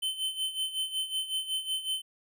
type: tone with tremolo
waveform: square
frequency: 3067 Hz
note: G7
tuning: 38 cents flat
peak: -28 dBFS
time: 0.02-2.02 s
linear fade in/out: 10 ms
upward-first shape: sine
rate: 5.4 Hz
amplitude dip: 75%
effects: none